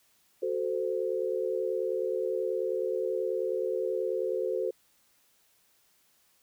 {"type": "chord", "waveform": "sine", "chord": "F# diminished", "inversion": "none", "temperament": "equal with one note detuned", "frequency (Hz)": [370, 440, 518.7], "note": ["F#4", "A4", "C5"], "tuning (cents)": [0, 0, -15], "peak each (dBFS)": -32, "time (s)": [0.42, 4.71], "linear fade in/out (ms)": 10, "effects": ["white hiss -67 dBFS RMS until 6.42 s"]}